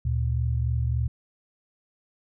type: tone pair together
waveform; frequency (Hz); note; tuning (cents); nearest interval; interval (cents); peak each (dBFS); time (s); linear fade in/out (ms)
sine; 74.1 / 117.63; D2 / A#2; +16 / +16; minor sixth; 800; -25; 0.05-1.08; 5
effects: none